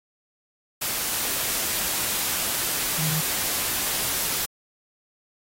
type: tone in noise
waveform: sine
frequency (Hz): 156.7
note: D#3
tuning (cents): +13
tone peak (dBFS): -27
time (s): 2.98-3.21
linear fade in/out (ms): 10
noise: white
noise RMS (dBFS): -26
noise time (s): 0.81-4.46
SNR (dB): -4
effects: AAC 48 kbps